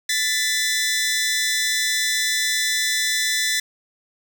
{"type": "tone pair together", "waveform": "15% pulse", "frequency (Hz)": [1756.4, 1998], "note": ["A6", "B6"], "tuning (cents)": [-4, 20], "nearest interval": "major second", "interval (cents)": 224, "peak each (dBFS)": -16, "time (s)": [0.09, 3.6], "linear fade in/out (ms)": 5, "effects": []}